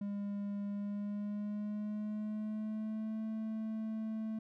triangle tone with pitch glide, 202.5 to 219.6 Hz, G#3 to A3, -43 to -3 cents, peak -34 dBFS, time 0.01-4.39 s, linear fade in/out 5 ms, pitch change +140 cents, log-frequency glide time 0.67-3.24 s, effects none

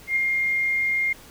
sine tone with ADSR envelope, 2121 Hz, C7, 23 cents sharp, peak -17 dBFS, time 0.07-1.13 s, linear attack 94 ms, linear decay 4 ms, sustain -3 dB, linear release 6 ms, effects pink hiss -47 dBFS RMS until 1.3 s

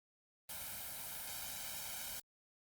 white noise with comb filter, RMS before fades -45 dBFS, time 0.49-2.2 s, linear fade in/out 5 ms, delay 1.3 ms, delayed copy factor +0.9, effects Opus 32 kbps

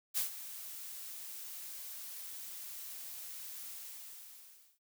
blue noise with ADSR envelope, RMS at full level -32 dBFS, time 0.14-4.79 s, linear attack 35 ms, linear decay 120 ms, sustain -14 dB, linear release 1100 ms, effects none

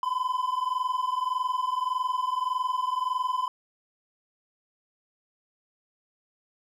triangle tone pair together, 1004 / 1025.7 Hz, B5 / C6, +28 / -35 cents, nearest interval unison, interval 37 cents, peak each -26 / -27 dBFS, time 0.03-3.48 s, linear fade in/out 2 ms, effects none

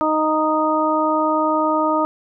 harmonic tone, 310.3 Hz, D#4, 5 cents flat, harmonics 1 / 2 / 3 / 4, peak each -21 / -21 / -21 / -21 dBFS, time 0.01-2.05 s, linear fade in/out 0 ms, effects none

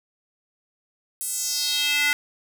square tone with high-pass filter sweep, 291.2 Hz, D4, 15 cents flat, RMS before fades -24 dBFS, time 1.21-2.13 s, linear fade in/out 0 ms, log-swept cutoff 10000 to 1800 Hz, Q 2.8, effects none

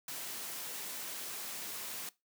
white noise, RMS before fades -42 dBFS, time 0.08-2.09 s, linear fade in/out 2 ms, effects noise-tail reverb RT60 0.2 s tail -19 dB re dry + high-pass 150 Hz 12 dB/octave

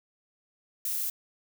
violet noise, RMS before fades -31 dBFS, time 0.85-1.1 s, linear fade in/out 2 ms, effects none

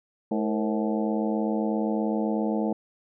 harmonic tone with a mistuned harmonic, 107.7 Hz, A2, 37 cents flat, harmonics 2 / 3 / 4 / 5 / 6 / 7 / 8, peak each -26 / -30 / -32 / -34 / -36 / -37 / -38 dBFS, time 0.31-2.73 s, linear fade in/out 5 ms, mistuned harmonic 4, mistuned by +120 cents, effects none

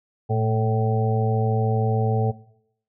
harmonic tone with a mistuned harmonic, 110 Hz, A2, in tune, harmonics 1 / 2 / 4 / 5 / 6 / 7, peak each -21 / -31 / -26 / -33 / -36 / -28 dBFS, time 0.29-2.32 s, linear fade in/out 20 ms, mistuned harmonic 1, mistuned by +53 cents, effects noise-tail reverb RT60 0.7 s tail -19 dB re dry

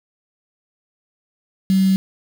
sine tone with quantisation, 190.9 Hz, G3, 46 cents flat, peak -12 dBFS, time 1.7-1.96 s, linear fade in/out 0 ms, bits 5, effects none

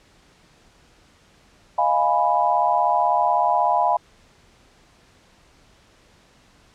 sine chord, F half-diminished seventh, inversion third, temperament equal, 622.3 / 698.5 / 830.6 / 987.8 Hz, Eb5 / F5 / Ab5 / Cb6, 0 / 0 / 0 / 0 cents, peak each -26 / -21 / -21 / -21 dBFS, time 1.78-3.97 s, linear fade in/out 5 ms, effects pink hiss -55 dBFS RMS until 6.74 s + low-pass 7000 Hz 12 dB/octave

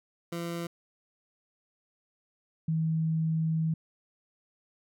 20% pulse / sine tone pair in turn, 170 / 160.46 Hz, F3 / E3, -46 / -46 cents, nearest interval minor second, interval 100 cents, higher first, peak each -28 / -25 dBFS, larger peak second, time 0.32-0.67 / 2.68-3.74 s, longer second, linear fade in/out 5 ms, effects none

